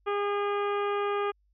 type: harmonic tone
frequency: 407.1 Hz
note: G#4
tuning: 35 cents flat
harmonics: 1 / 2 / 3 / 4 / 5 / 6 / 7 / 8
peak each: -28 / -35 / -32 / -42 / -45 / -43 / -48 / -50 dBFS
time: 0.06-1.32 s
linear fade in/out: 20 ms
effects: added 50 Hz sine -65 dBFS peak until 1.53 s